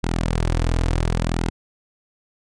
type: tone with flanger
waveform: sawtooth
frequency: 41.56 Hz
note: E1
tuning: 15 cents sharp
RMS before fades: -21 dBFS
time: 0.03-1.5 s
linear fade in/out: 10 ms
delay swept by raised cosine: 1.7 to 5.4 ms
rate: 0.7 Hz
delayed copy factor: -0.5
effects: resampled to 22050 Hz